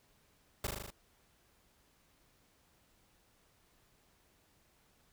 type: noise with echo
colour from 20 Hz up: pink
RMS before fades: -36 dBFS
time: 0.64-0.67 s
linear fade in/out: 2 ms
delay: 39 ms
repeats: 6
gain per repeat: -2 dB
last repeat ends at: 0.904 s
effects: pink hiss -70 dBFS RMS until 5.12 s